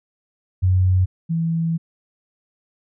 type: tone pair in turn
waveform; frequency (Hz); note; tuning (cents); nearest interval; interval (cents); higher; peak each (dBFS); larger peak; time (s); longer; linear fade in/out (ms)
sine; 92.5 / 164.82; F#2 / E3; 0 / 0; minor seventh; 1000; second; -13 / -18; first; 0.62-1.06 / 1.29-1.78; second; 20
effects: none